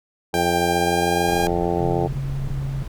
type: harmonic tone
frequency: 86.7 Hz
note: F2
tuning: 12 cents flat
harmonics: 1 / 2 / 3 / 4 / 5 / 6 / 7 / 8 / 9 / 10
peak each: -31 / -27 / -33 / -25 / -25 / -32 / -30 / -31 / -27 / -35 dBFS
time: 0.33-2.08 s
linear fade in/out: 20 ms
type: tone with pitch glide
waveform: sawtooth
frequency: 793 to 806.9 Hz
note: G5 to G5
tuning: +20 to +50 cents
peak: -18 dBFS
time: 0.34-1.47 s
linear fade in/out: 0 ms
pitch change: +30 cents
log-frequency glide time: 0.57-1.34 s
type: noise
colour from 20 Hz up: brown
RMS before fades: -31 dBFS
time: 1.28-2.88 s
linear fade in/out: 5 ms
type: tone bursts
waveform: sine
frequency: 136.5 Hz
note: C#3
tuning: 26 cents flat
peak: -24 dBFS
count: 3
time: 1.8-2.832 s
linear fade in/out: 5 ms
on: 330 ms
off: 21 ms
effects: none